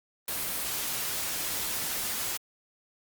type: noise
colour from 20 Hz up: white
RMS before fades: -32 dBFS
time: 0.28-2.37 s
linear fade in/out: 2 ms
effects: Opus 32 kbps